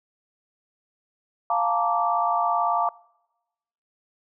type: chord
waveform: sine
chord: Bb major seventh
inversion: second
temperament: just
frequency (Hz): 699.2 / 874.1 / 932.3 / 1165.4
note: F5 / A5 / Bb5 / D6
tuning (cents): +2 / -12 / 0 / -14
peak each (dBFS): -24 / -27 / -27 / -25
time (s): 1.5-2.89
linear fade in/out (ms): 2
effects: noise-tail reverb RT60 1.0 s tail -24 dB re dry